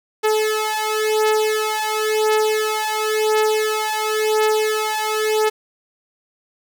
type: beating tone pair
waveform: sawtooth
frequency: 431.1 / 432.05 Hz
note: A4 / A4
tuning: -35 / -32 cents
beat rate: 0.95 Hz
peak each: -16 dBFS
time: 0.23-5.5 s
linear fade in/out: 20 ms
effects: none